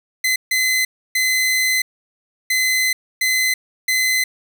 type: tone bursts at uneven times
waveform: sawtooth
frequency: 2040 Hz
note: C7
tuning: 44 cents flat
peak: -12 dBFS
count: 6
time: 0.24-0.36 / 0.51-0.85 / 1.15-1.82 / 2.5-2.93 / 3.21-3.54 / 3.88-4.24 s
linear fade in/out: 5 ms
effects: none